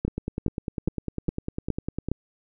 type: two click trains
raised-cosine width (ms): 3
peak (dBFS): -15 / -12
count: 21 / 6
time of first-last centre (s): 0.08-2.086 / 0.05-2.116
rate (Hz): 9.97 / 2.42
effects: none